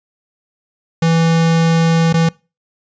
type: tone with dropouts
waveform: square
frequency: 164.81 Hz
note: E3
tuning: in tune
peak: -11 dBFS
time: 1.02-2.29 s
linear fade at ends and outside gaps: 5 ms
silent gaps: 2.128-2.14 s
effects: noise-tail reverb RT60 0.3 s tail -24 dB re dry + resampled to 16000 Hz